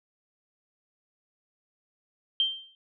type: tone with exponential decay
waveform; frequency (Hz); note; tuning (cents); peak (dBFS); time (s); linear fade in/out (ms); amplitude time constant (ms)
sine; 3146; G7; +6; -19; 2.4-2.75; 1; 74
effects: none